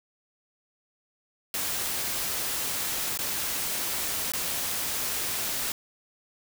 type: noise with dropouts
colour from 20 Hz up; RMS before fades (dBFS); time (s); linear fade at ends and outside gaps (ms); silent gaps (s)
white; -30; 1.54-5.72; 1; 3.175-3.189 / 4.32-4.335
effects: none